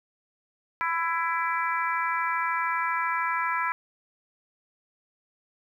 harmonic tone, 332.8 Hz, E4, 17 cents sharp, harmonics 3 / 4 / 5 / 6 / 7, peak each -28 / -30 / -32 / -34 / -35 dBFS, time 0.81-3.72 s, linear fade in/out 0 ms, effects 10-bit

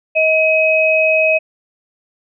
sine tone pair together, 633.2 / 2540 Hz, D#5 / D#7, +30 / +35 cents, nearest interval 2 octaves, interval 2405 cents, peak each -13 dBFS, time 0.15-1.39 s, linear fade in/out 20 ms, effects none

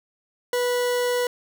40% pulse tone, 490.5 Hz, B4, 12 cents flat, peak -20 dBFS, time 0.53-1.27 s, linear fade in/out 2 ms, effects none

